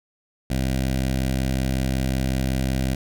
15% pulse tone with notch filter, 65.41 Hz, C2, in tune, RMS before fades -23 dBFS, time 0.5-2.95 s, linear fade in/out 5 ms, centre 1100 Hz, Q 1.3, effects none

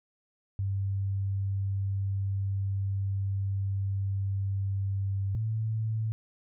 sine tone pair in turn, 98 / 110.2 Hz, G2 / A2, 0 / +3 cents, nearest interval major second, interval 203 cents, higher second, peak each -27 dBFS, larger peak neither, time 0.59-5.35 / 5.35-6.12 s, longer first, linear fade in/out 0 ms, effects none

